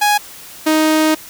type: tone pair in turn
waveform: sawtooth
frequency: 830.6 / 312.3 Hz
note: G#5 / D#4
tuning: 0 / +7 cents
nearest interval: octave + perfect fourth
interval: 1693 cents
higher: first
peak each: -7 dBFS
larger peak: neither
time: 0.01-0.18 / 0.66-1.15 s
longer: second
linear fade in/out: 10 ms
effects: white hiss -36 dBFS RMS until 1.29 s